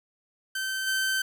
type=tone with level steps; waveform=sawtooth; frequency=1545 Hz; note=G6; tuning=26 cents flat; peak=-25 / -21 dBFS; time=0.55-1.22 s; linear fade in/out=5 ms; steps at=0.86 s; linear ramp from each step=20 ms; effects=none